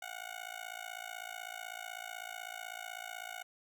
15% pulse tone with amplitude modulation, 733 Hz, F#5, 16 cents flat, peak -32 dBFS, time 0.02-3.43 s, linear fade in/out 5 ms, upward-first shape sine, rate 56 Hz, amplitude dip 100%, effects none

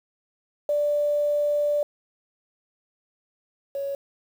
sine tone pair in turn, 587.3 / 556.7 Hz, D5 / C#5, 0 / +7 cents, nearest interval minor second, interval 93 cents, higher first, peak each -20 / -26 dBFS, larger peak first, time 0.69-1.83 / 3.75-3.95 s, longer first, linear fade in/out 2 ms, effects 8-bit

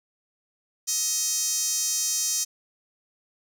sawtooth tone with high-pass filter, 630 Hz, D#5, 21 cents sharp, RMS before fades -26 dBFS, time 0.87-2.45 s, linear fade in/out 20 ms, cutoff 6100 Hz, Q 4.2, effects none

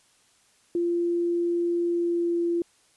sine tone with pitch glide, 344.6 to 342.2 Hz, F4 to F4, -23 to -35 cents, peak -22 dBFS, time 0.75-2.62 s, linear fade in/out 2 ms, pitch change -12 cents, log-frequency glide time 1.87-2.41 s, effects white hiss -62 dBFS RMS until 2.96 s + resampled to 24000 Hz

